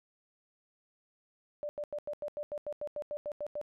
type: tone bursts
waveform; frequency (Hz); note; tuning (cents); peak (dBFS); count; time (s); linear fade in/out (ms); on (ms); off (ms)
sine; 590; D5; +8; -34; 14; 1.63-3.614; 0; 60; 88
effects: none